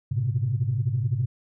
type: tone cluster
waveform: sine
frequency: 105.6 / 121.3 / 133 Hz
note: G#2 / B2 / C3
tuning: +29 / -31 / +29 cents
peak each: -26 dBFS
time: 0.11-1.26 s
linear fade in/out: 10 ms
effects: tanh soft clip ceiling -14 dBFS